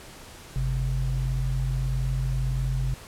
sine tone pair together, 48.92 / 130.6 Hz, G1 / C3, -3 / -3 cents, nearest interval octave + perfect fourth, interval 1700 cents, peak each -26 dBFS, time 0.56-2.94 s, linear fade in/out 0 ms, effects pink hiss -45 dBFS RMS until 3.07 s + low-pass 12000 Hz 12 dB/octave

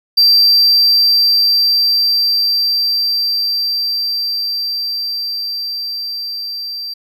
triangle tone with level ramp, 4699 Hz, D8, in tune, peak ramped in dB -5 to -21 dBFS, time 0.17-6.94 s, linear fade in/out 10 ms, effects none

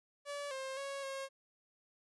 sawtooth tone with pitch steps, 574 / 531 / 553 / 541 Hz, D5 / C5 / C#5 / C#5, -40 / +25 / -4 / -42 cents, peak -36 dBFS, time 0.25-1.29 s, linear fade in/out 50 ms, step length 260 ms, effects resampled to 24000 Hz

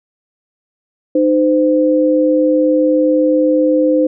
sine tone pair together, 306.3 / 514 Hz, D#4 / C5, -27 / -31 cents, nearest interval major sixth, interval 896 cents, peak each -12 dBFS, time 1.15-4.07 s, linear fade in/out 5 ms, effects none

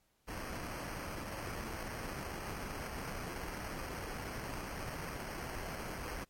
pink noise with sample-and-hold, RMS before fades -42 dBFS, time 0.27-6.25 s, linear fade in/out 20 ms, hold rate 3675 Hz, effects pink hiss -75 dBFS RMS until 6.29 s + MP3 64 kbps

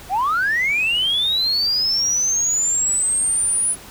sine linear sweep, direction up, 694 to 9956 Hz, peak -15 dBFS, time 0.09-3.76 s, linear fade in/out 50 ms, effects tanh soft clip ceiling -13 dBFS + pink hiss -40 dBFS RMS until 3.9 s

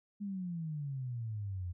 sine exponential sweep, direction down, 207.7 to 86.1 Hz, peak -36 dBFS, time 0.2-1.73 s, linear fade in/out 20 ms, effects none

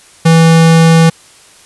square tone, 163.9 Hz, E3, 10 cents flat, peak -4 dBFS, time 0.25-1.1 s, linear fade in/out 10 ms, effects white hiss -41 dBFS RMS until 1.65 s + resampled to 24000 Hz

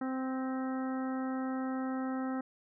harmonic tone with a mistuned harmonic, 261 Hz, C4, 4 cents flat, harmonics 1 / 2 / 3 / 4 / 5 / 6 / 7, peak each -33 / -43 / -43 / -50 / -45 / -51 / -52 dBFS, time 0.01-2.41 s, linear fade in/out 5 ms, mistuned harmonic 7, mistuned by +43 cents, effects none

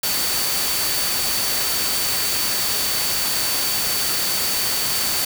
sine tone in noise, 4534 Hz, C#8, 38 cents sharp, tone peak -26 dBFS, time 0.03-5.25 s, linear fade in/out 5 ms, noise white, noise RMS -22 dBFS, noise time 0.03-5.25 s, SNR -7 dB, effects none

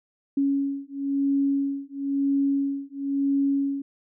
sine beating tone pair, 277.2 / 278.19 Hz, C#4 / C#4, 0 / +6 cents, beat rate 0.99 Hz, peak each -25 dBFS, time 0.37-3.82 s, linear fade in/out 5 ms, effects none

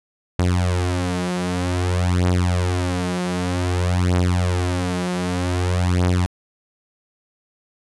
sawtooth beating tone pair, 89.5 / 90.03 Hz, F2 / F#2, +43 / -47 cents, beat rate 0.53 Hz, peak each -17 dBFS, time 0.39-6.26 s, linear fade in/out 0 ms, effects resampled to 24000 Hz

